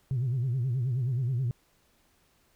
sine tone with vibrato, 125.8 Hz, B2, 32 cents sharp, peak -24 dBFS, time 0.11-1.51 s, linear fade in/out 0 ms, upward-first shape sine, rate 9.4 Hz, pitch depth 140 cents each way, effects tanh soft clip ceiling -23 dBFS + pink hiss -67 dBFS RMS until 2.55 s

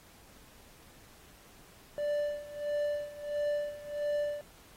triangle tone with tremolo, 587.3 Hz, D5, in tune, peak -26 dBFS, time 1.98-4.41 s, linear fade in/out 0 ms, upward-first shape sine, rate 1.5 Hz, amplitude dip 85%, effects pink hiss -58 dBFS RMS until 4.76 s + AAC 48 kbps

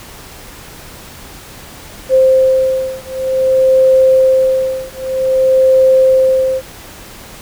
sine beating tone pair, 523.3 / 523.83 Hz, C5 / C5, 0 / +2 cents, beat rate 0.53 Hz, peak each -11 dBFS, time 2.09-6.62 s, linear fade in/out 50 ms, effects pink hiss -34 dBFS RMS until 7.41 s

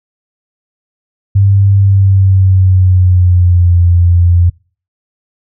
sine tone with pitch glide, 98.9 to 87.1 Hz, G2 to F2, +16 to -4 cents, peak -4 dBFS, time 1.35-4.5 s, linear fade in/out 10 ms, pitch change -220 cents, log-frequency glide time 1.78-3.78 s, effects noise-tail reverb RT60 0.4 s tail -26 dB re dry

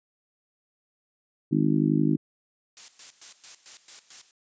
harmonic tone, 51.4 Hz, G#1, 17 cents flat, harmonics 3 / 4 / 5 / 6 / 7, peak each -25 / -28 / -25 / -25 / -33 dBFS, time 1.51-2.17 s, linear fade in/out 20 ms
blue noise with tremolo, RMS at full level -40 dBFS, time 2.77-4.31 s, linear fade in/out 0 ms, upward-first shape square, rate 4.5 Hz, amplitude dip 80%
effects resampled to 16000 Hz

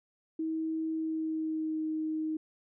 sine tone with pitch glide, 319.8 to 313.4 Hz, D#4 to D#4, +48 to +13 cents, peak -30 dBFS, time 0.39-2.37 s, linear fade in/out 5 ms, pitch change -35 cents, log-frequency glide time 0.92-1.83 s, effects none

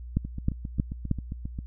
two click trains, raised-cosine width 5 ms, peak -11 / -22 dBFS, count 4 / 11, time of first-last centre 0.17-1.113 / 0.25-1.589 s, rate 3.18 / 7.47 Hz, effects added 60 Hz sine -37 dBFS peak until 1.66 s

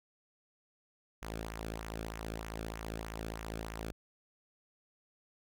sawtooth tone with flanger, 55 Hz, A1, in tune, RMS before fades -42 dBFS, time 1.22-3.92 s, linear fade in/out 5 ms, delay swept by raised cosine 0.22 to 1.05 ms, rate 3.2 Hz, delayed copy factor -0.6, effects none

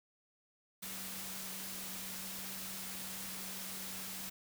sine tone in noise, 190 Hz, F#3, 46 cents sharp, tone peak -52 dBFS, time 0.82-4.3 s, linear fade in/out 10 ms, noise white, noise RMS -44 dBFS, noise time 0.82-4.3 s, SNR -11 dB, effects none

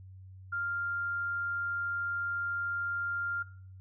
sine tone, 1396.9 Hz, F6, in tune, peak -31 dBFS, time 0.52-3.43 s, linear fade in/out 10 ms, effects noise-tail reverb RT60 0.6 s tail -20 dB re dry + added 94 Hz sine -47 dBFS peak until 3.8 s

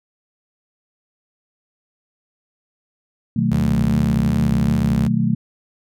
sine chord, B dominant seventh, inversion none, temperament just, 123.47 / 154.34 / 185.21 / 222.2 Hz, B2 / D#3 / F#3 / A3, 0 / -14 / +2 / +17 cents, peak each -22 / -22 / -21 / -19 dBFS, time 3.36-5.35 s, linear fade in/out 5 ms
sawtooth tone with vibrato, 71 Hz, C#2, 42 cents sharp, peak -19 dBFS, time 3.51-5.08 s, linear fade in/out 10 ms, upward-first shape sine, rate 2.6 Hz, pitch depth 110 cents each way
effects none

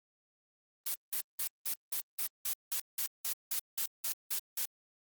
blue noise bursts, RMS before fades -34 dBFS, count 15, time 0.86-4.655 s, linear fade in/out 5 ms, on 85 ms, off 180 ms, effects Opus 32 kbps

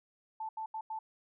sine tone bursts at uneven times, 880 Hz, A5, in tune, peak -36 dBFS, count 4, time 0.4-0.49 / 0.57-0.66 / 0.74-0.81 / 0.9-0.99 s, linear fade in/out 5 ms, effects none

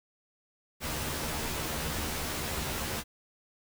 pink noise with comb filter, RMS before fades -34 dBFS, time 0.8-3.04 s, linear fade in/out 50 ms, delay 13 ms, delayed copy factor +0.75, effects none

